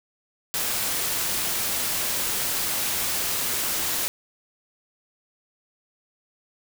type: noise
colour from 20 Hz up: white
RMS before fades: -26 dBFS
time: 0.54-4.08 s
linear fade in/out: 0 ms
effects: none